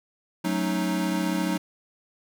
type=chord; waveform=square; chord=D# half-diminished seventh; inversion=first; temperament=equal; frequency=185 / 220 / 277.2 / 311.1 Hz; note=F#3 / A3 / C#4 / D#4; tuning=0 / 0 / 0 / 0 cents; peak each=-28 / -33 / -34 / -29 dBFS; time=0.44-1.58 s; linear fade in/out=10 ms; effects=none